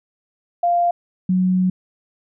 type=tone pair in turn; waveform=sine; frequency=696 / 184.35 Hz; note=F5 / F#3; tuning=-6 / -6 cents; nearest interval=octave + major seventh; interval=2300 cents; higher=first; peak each=-14 dBFS; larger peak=neither; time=0.63-0.91 / 1.29-1.7 s; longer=second; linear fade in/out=5 ms; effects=none